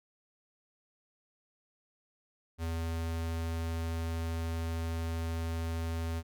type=tone; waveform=square; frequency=82.41 Hz; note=E2; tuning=in tune; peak=-33 dBFS; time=2.58-6.23 s; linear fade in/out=50 ms; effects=none